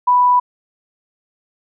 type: tone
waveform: sine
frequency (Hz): 987.8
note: B5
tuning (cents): 0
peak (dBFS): -9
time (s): 0.07-0.4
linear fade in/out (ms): 10
effects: none